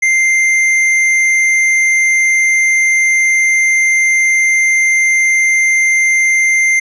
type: tone with hard clipping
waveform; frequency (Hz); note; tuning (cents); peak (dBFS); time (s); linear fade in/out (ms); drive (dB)
triangle; 2093; C7; 0; -10; 0.02-6.8; 10; 11
effects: resampled to 24000 Hz